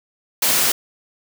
white high-pass noise, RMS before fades -17 dBFS, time 0.42-0.72 s, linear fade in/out 5 ms, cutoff 130 Hz, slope 48 dB/octave, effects none

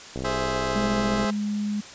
click train, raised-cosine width 2 ms, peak -18 dBFS, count 71, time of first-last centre 0.16-1.245 s, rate 64.5 Hz
20% pulse chord, Ab augmented, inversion none, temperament equal, 415.3 / 523.3 / 659.3 Hz, Ab4 / C5 / E5, 0 / 0 / 0 cents, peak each -25 dBFS, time 0.24-1.31 s, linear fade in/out 10 ms
sine tone, 207.7 Hz, G#3, in tune, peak -24 dBFS, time 0.75-1.81 s, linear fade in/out 10 ms
effects white hiss -42 dBFS RMS until 1.94 s + resampled to 16000 Hz

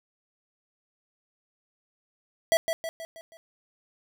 square tone with echo, 656 Hz, E5, 9 cents flat, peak -19 dBFS, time 2.52-2.57 s, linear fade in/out 0 ms, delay 160 ms, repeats 5, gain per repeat -6 dB, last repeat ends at 3.37 s, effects none

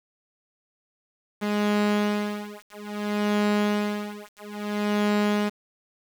sawtooth tone with tremolo, 207.7 Hz, G#3, in tune, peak -16 dBFS, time 1.41-5.5 s, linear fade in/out 20 ms, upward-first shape sine, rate 0.6 Hz, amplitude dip 95%, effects low-pass 4000 Hz 12 dB/octave + 7-bit

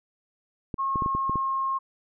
clicks, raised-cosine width 3 ms, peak -18 dBFS, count 7, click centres 0.742 / 0.958 / 1.022 / 1.061 / 1.15 / 1.296 / 1.357 s
sine tone with pitch glide, 1083 to 1073.7 Hz, C#6 to C6, -41 to +44 cents, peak -24 dBFS, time 0.78-1.79 s, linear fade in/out 20 ms, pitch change -15 cents, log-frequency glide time 0.97-1.51 s
effects none

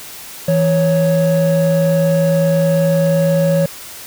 triangle tone pair together, 164.81 / 554.4 Hz, E3 / C#5, 0 / 0 cents, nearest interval octave + major sixth, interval 2100 cents, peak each -11 dBFS, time 0.48-3.66 s, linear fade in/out 5 ms, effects tanh soft clip ceiling -4 dBFS + white hiss -33 dBFS RMS until 4.06 s

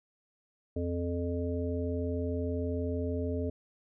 harmonic tone, 86.7 Hz, F2, 12 cents flat, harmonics 1 / 3 / 5 / 7, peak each -33 / -35 / -36 / -40 dBFS, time 0.76-3.5 s, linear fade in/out 5 ms, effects none

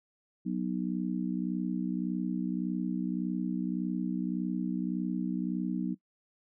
harmonic tone, 61.74 Hz, B1, in tune, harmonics 3 / 4 / 5, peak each -32 / -34 / -36 dBFS, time 0.45-5.95 s, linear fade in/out 20 ms, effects noise-tail reverb RT60 0.1 s tail -20 dB re dry

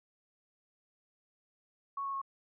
sine tone with pitch steps, 1108.7 / 1099.8 / 1090.9 Hz, C#6 / C#6 / C#6, 0 / -14 / -28 cents, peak -34 dBFS, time 1.97-2.216 s, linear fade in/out 5 ms, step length 82 ms, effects none

